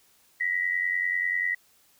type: tone pair together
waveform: sine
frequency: 1902 / 1992.1 Hz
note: A#6 / B6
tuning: +34 / +14 cents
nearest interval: minor second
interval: 80 cents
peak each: -27 dBFS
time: 0.4-1.55 s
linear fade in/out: 10 ms
effects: white hiss -62 dBFS RMS until 1.99 s